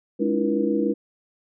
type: tone cluster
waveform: sine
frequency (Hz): 208.4 / 284.8 / 315.9 / 342.5 / 478.7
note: G#3 / C#4 / D#4 / F4 / A#4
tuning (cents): +6 / +47 / +26 / -34 / +46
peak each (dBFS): -26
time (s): 0.19-0.94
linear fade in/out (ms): 20
effects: none